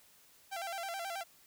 sawtooth tone with vibrato, 729 Hz, F#5, 26 cents flat, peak -34 dBFS, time 0.51-1.24 s, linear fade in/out 20 ms, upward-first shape square, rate 9.3 Hz, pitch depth 120 cents each way, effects white hiss -63 dBFS RMS until 1.46 s

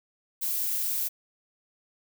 violet noise with amplitude modulation, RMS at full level -27 dBFS, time 0.41-1.09 s, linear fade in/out 20 ms, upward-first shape sine, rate 236 Hz, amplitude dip 40%, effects none

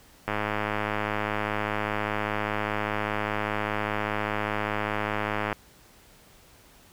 click train, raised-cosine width 0.5 ms, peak -12 dBFS, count 552, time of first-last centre 0.28-5.528 s, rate 105 Hz, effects pink hiss -55 dBFS RMS until 6.92 s

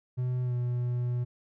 triangle tone with pitch glide, 125.5 to 122.42 Hz, B2 to B2, +28 to -15 cents, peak -25 dBFS, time 0.17-1.25 s, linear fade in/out 20 ms, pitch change -43 cents, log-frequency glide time 0.43-0.54 s, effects none

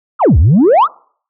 sine exponential two-way sweep, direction down then up, 1419 to 65.41 to 1419 Hz, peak -3 dBFS, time 0.19-0.88 s, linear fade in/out 50 ms, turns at 0.38 s, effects noise-tail reverb RT60 0.5 s tail -25 dB re dry + tanh soft clip ceiling -3 dBFS

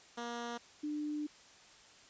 10% pulse / sine tone pair in turn, 237.1 / 298.7 Hz, A#3 / D4, +30 / +29 cents, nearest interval major third, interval 399 cents, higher second, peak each -31 / -35 dBFS, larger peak first, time 0.17-0.58 / 0.83-1.27 s, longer second, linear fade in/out 10 ms, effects white hiss -59 dBFS RMS until 2.09 s + resampled to 16000 Hz

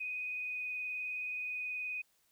sine tone with vibrato, 2494 Hz, D#7, 3 cents sharp, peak -36 dBFS, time 0-2.02 s, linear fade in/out 10 ms, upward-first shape sine, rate 19 Hz, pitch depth 15 cents each way, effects white hiss -73 dBFS RMS until 2.31 s

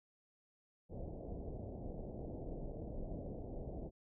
pink low-pass noise, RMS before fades -45 dBFS, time 0.89-3.91 s, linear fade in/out 50 ms, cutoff 690 Hz, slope 48 dB/octave, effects none

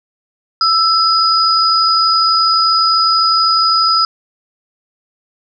sine tone pair together, 1318.5 / 4966 Hz, E6 / D#8, 0 / -4 cents, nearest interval octave + major seventh, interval 2296 cents, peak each -12 dBFS, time 0.61-4.05 s, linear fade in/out 2 ms, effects none

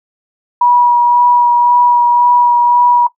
sine tone with vibrato, 966 Hz, B5, 39 cents flat, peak -6 dBFS, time 0.61-3.07 s, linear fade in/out 5 ms, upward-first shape sine, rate 1.9 Hz, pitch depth 11 cents each way, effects noise-tail reverb RT60 0.1 s tail -17 dB re dry

